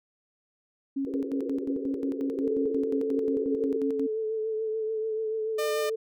sine tone with tremolo, 273.8 Hz, C#4, 21 cents flat, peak -26 dBFS, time 0.96-4.07 s, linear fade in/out 10 ms, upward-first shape square, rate 5.6 Hz, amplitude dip 60%
white band-pass noise, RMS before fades -35 dBFS, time 1.06-3.77 s, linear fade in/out 5 ms, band 350 to 490 Hz, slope 96 dB/octave
sine tone with vibrato, 438.6 Hz, A4, 6 cents flat, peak -27 dBFS, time 2.42-5.96 s, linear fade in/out 10 ms, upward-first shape triangle, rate 6.9 Hz, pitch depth 34 cents each way
sawtooth tone, 602 Hz, D5, 43 cents sharp, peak -25 dBFS, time 5.58-5.9 s, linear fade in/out 10 ms
effects none

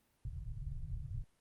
pink low-pass noise, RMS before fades -42 dBFS, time 0.25-1.24 s, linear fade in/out 2 ms, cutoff 150 Hz, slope 96 dB/octave, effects pink hiss -75 dBFS RMS until 1.4 s + Opus 32 kbps

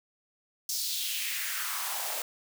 white noise with high-pass filter sweep, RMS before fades -33 dBFS, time 0.69-2.22 s, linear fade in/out 2 ms, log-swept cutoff 5500 to 560 Hz, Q 2.8, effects none

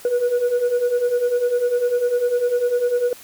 sine beating tone pair, 479.6 / 489.6 Hz, A#4 / B4, +49 / -15 cents, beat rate 10 Hz, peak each -20 / -16 dBFS, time 0.05-3.13 s, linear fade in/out 2 ms, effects tanh soft clip ceiling -14 dBFS + white hiss -43 dBFS RMS until 3.23 s

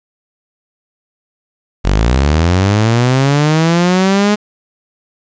sawtooth linear sweep, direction up, 44 to 210.9 Hz, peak -5 dBFS, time 1.84-4.36 s, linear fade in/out 20 ms, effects resampled to 16000 Hz + 7-bit

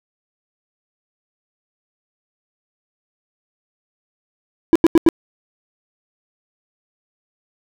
triangle tone bursts, 329.9 Hz, E4, 1 cent sharp, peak -4 dBFS, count 4, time 4.73-5.088 s, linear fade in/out 0 ms, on 25 ms, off 86 ms, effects none

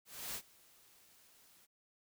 white noise with ADSR envelope, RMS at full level -41 dBFS, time 0.05-1.67 s, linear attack 300 ms, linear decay 67 ms, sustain -24 dB, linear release 32 ms, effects none

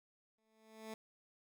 15% pulse tone with exponential growth, 220 Hz, A3, in tune, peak -37 dBFS, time 0.38-0.94 s, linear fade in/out 2 ms, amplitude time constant 120 ms, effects none

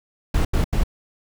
brown noise bursts, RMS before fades -18 dBFS, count 3, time 0.34-0.836 s, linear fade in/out 5 ms, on 110 ms, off 83 ms, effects none

